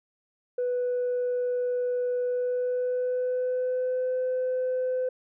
sine tone with pitch glide, 494 to 509.4 Hz, B4 to C5, 0 to -46 cents, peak -23 dBFS, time 0.58-5.09 s, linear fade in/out 5 ms, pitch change +54 cents, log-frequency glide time 2.23-4.17 s, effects tanh soft clip ceiling -22 dBFS

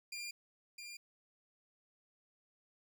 20% pulse tone with echo, 2398 Hz, D7, 36 cents sharp, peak -37 dBFS, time 0.12-0.31 s, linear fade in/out 5 ms, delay 660 ms, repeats 1, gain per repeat -5 dB, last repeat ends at 0.97 s, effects none

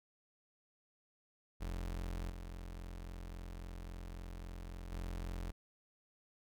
35% pulse tone with level steps, 43.65 Hz, F1, in tune, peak -37 / -43 / -38 dBFS, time 1.6-5.52 s, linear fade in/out 20 ms, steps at 2.29 / 4.91 s, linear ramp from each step 20 ms, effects none

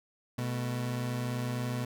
30% pulse tone pair together, 123.47 / 218.3 Hz, B2 / A3, 0 / -13 cents, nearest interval minor seventh, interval 987 cents, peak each -29 / -38 dBFS, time 0.38-1.85 s, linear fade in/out 5 ms, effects none

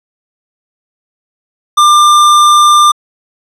sine tone with hard clipping, 1194 Hz, D6, 28 cents sharp, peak -5 dBFS, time 1.77-2.92 s, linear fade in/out 10 ms, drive 16 dB, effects low-pass 12000 Hz 12 dB/octave

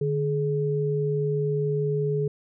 sine tone pair together, 149.01 / 422.2 Hz, D3 / G#4, +25 / +29 cents, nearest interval octave + tritone, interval 1804 cents, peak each -25 dBFS, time 0.01-2.28 s, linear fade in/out 5 ms, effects none

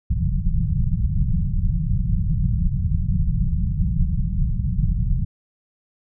pink low-pass noise, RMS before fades -20 dBFS, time 0.1-5.25 s, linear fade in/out 10 ms, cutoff 190 Hz, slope 96 dB/octave, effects none

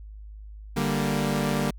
sawtooth chord, G minor, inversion second, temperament equal, 146.83 / 196 / 233.1 Hz, D3 / G3 / Bb3, 0 / 0 / 0 cents, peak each -24 dBFS, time 0.76-1.71 s, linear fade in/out 10 ms, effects added 52 Hz sine -39 dBFS peak until 1.78 s

